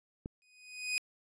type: click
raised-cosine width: 3 ms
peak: -26 dBFS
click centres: 0.259 s
type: tone with exponential growth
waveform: sawtooth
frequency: 2493 Hz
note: D#7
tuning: 3 cents sharp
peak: -25 dBFS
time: 0.42-0.98 s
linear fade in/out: 0 ms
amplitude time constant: 120 ms
effects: resampled to 22050 Hz